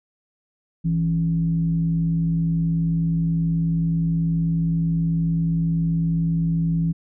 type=tone with frequency modulation; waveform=sine; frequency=164.81 Hz; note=E3; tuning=in tune; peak=-18 dBFS; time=0.84-6.93 s; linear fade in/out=20 ms; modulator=111 Hz; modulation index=0.37; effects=none